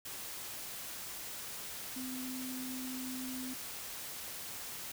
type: tone in noise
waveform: sine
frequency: 256.9 Hz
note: C4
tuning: 32 cents flat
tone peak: -40 dBFS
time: 1.96-3.54 s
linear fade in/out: 5 ms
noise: white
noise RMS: -44 dBFS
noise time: 0.05-4.92 s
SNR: +1 dB
effects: none